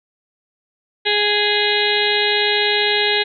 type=harmonic tone with a mistuned harmonic; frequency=415.3 Hz; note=G#4; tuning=in tune; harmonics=1 / 2 / 4 / 5 / 6 / 7 / 8 / 9 / 10; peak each=-21 / -25 / -23 / -23 / -26 / -26 / -23 / -23 / -24 dBFS; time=1.05-3.24 s; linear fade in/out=20 ms; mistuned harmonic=10; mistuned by=-46 cents; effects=none